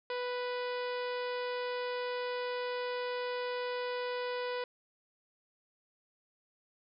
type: harmonic tone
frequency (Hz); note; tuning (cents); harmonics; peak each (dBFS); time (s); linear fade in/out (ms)
493.9; B4; 0; 1 / 2 / 3 / 4 / 5 / 6 / 7 / 8 / 9 / 10; -35 / -41 / -45 / -47 / -49 / -51 / -52 / -53 / -54 / -55; 0.1-4.64; 2
effects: none